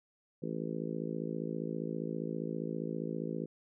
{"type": "harmonic tone", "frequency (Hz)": 55, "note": "A1", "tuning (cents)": 0, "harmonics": [3, 4, 5, 6, 7, 8, 9], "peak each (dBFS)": [-40, -41, -42, -43, -43, -44, -45], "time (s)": [0.42, 3.46], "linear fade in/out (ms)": 10, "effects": []}